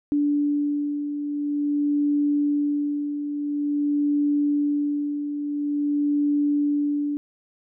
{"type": "beating tone pair", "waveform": "sine", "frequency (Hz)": [290.6, 291.08], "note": ["D4", "D4"], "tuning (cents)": [-18, -15], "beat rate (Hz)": 0.48, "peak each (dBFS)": [-29, -21], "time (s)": [0.12, 7.17], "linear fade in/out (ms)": 0, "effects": []}